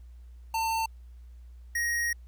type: tone pair in turn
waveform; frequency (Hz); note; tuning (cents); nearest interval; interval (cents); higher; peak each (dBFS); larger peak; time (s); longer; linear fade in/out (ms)
square; 898 / 1880.9; A5 / A#6; +35 / +15; octave + minor second; 1280; second; -27; neither; 0.54-0.86 / 1.75-2.13; second; 5
effects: added 60 Hz sine -45 dBFS peak until 2.27 s + pink hiss -71 dBFS RMS until 2.27 s